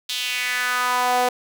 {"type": "tone with high-pass filter sweep", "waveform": "sawtooth", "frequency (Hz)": 248.7, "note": "B3", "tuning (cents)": 12, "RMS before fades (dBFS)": -22, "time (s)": [0.09, 1.29], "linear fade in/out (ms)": 5, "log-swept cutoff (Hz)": [3600, 600], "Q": 3, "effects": []}